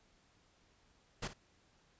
pink noise with echo, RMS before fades -39 dBFS, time 1.22-1.28 s, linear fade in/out 10 ms, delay 56 ms, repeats 1, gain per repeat -13 dB, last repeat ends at 1.336 s, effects pink hiss -70 dBFS RMS until 1.99 s + resampled to 16000 Hz

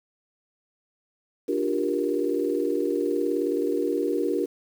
sine chord, G minor seventh, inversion second, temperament just, 294 / 352.8 / 392 / 470.4 Hz, D4 / F4 / G4 / Bb4, +2 / +18 / 0 / +16 cents, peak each -28 dBFS, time 1.48-4.46 s, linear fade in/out 10 ms, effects 8-bit

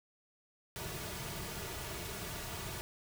pink noise with comb filter, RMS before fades -42 dBFS, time 0.76-2.81 s, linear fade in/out 0 ms, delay 3.8 ms, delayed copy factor -0.6, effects none

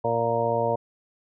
harmonic tone, 116.54 Hz, A#2, in tune, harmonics 1 / 2 / 3 / 4 / 5 / 6 / 8, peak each -32 / -35 / -37 / -27 / -26 / -29 / -28 dBFS, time 0.04-0.76 s, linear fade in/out 10 ms, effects none

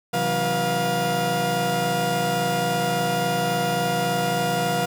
35% pulse tone cluster, 132.2 / 163.5 / 187.1 / 485.4 / 706 Hz, C3 / E3 / F#3 / B4 / F5, +18 / -14 / +20 / -30 / +19 cents, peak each -30 / -28 / -28 / -26 / -22 dBFS, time 0.13-4.86 s, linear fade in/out 10 ms, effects 9-bit

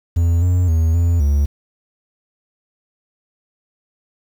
triangle tone with pitch steps, 84.8 / 89.5 / 81.2 / 85.5 / 71.4 Hz, E2 / F2 / E2 / F2 / D2, +50 / +43 / -26 / -36 / -48 cents, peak -10 dBFS, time 0.16-1.46 s, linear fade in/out 10 ms, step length 260 ms, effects 7-bit

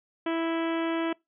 harmonic tone with a mistuned harmonic, 329.6 Hz, E4, in tune, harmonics 1 / 2 / 3 / 4 / 5 / 6 / 7 / 8 / 9 / 10, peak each -27 / -33 / -37 / -39 / -41 / -43 / -44 / -45 / -46 / -47 dBFS, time 0.26-1.13 s, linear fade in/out 5 ms, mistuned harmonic 9, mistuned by +15 cents, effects noise-tail reverb RT60 0.2 s tail -25 dB re dry

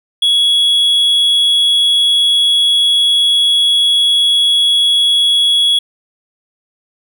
triangle tone, 3353 Hz, G#7, 16 cents sharp, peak -7 dBFS, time 0.22-5.79 s, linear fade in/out 5 ms, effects none

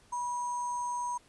sine tone with sample-and-hold, 975 Hz, B5, 23 cents flat, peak -31 dBFS, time 0.12-1.18 s, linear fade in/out 10 ms, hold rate 7350 Hz, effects pink hiss -62 dBFS RMS until 1.28 s + resampled to 24000 Hz

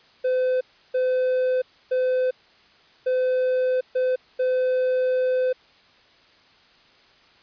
triangle tone bursts at uneven times, 510 Hz, C5, 44 cents flat, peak -17 dBFS, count 6, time 0.24-0.61 / 0.94-1.62 / 1.91-2.31 / 3.06-3.81 / 3.95-4.16 / 4.39-5.53 s, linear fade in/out 10 ms, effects white hiss -55 dBFS RMS until 7.42 s + resampled to 11025 Hz

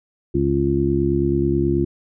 harmonic tone, 69.3 Hz, C#2, in tune, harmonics 1 / 2 / 3 / 4 / 5, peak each -25 / -23 / -26 / -24 / -19 dBFS, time 0.34-1.85 s, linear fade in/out 10 ms, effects none

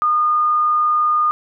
sine tone, 1221 Hz, D#6, 33 cents flat, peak -13 dBFS, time 0.02-1.31 s, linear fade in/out 0 ms, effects none

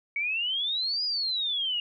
sine exponential two-way sweep, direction up then down, 2229 to 4978 to 2824 Hz, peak -26 dBFS, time 0.16-1.8 s, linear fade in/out 2 ms, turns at 1.04 s, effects none

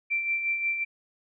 sine tone with tremolo, 2349 Hz, D7, in tune, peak -23 dBFS, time 0.1-0.85 s, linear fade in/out 20 ms, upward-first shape sine, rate 5.6 Hz, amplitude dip 50%, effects none

